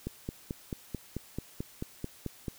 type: click train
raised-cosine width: 3 ms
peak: -21 dBFS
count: 12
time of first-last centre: 0.07-2.482 s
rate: 4.56 Hz
effects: white hiss -55 dBFS RMS until 2.58 s